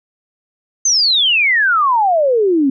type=exponential sweep; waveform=sine; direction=down; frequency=6400 to 260 Hz; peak=-10 dBFS; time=0.85-2.7 s; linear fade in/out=5 ms; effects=none